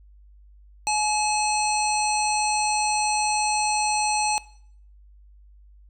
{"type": "harmonic tone with a mistuned harmonic", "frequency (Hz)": 847, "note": "G#5", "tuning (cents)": 34, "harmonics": [1, 3, 5, 7, 9, 10], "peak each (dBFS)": [-23, -28, -30, -31, -33, -33], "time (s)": [0.87, 4.38], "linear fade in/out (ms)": 0, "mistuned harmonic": 3, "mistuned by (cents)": 28, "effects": ["noise-tail reverb RT60 0.6 s tail -19 dB re dry", "added 50 Hz sine -48 dBFS peak until 5.89 s"]}